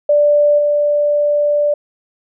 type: tone with level steps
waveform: sine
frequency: 587.3 Hz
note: D5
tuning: in tune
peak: -8 / -11 dBFS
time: 0.09-1.74 s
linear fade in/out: 5 ms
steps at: 0.58 s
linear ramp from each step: 10 ms
effects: none